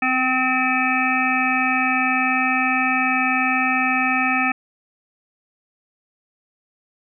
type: harmonic tone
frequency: 257.2 Hz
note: C4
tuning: 30 cents flat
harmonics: 1 / 3 / 5 / 7 / 9 / 10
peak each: -24 / -24 / -24 / -24 / -24 / -24 dBFS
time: 0.02-4.52 s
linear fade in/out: 5 ms
effects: none